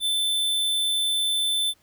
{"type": "tone", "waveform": "square", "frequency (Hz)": 3531, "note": "A7", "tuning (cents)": 5, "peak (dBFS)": -22, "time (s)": [0, 1.74], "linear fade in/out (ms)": 50, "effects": ["pink hiss -62 dBFS RMS until 1.82 s"]}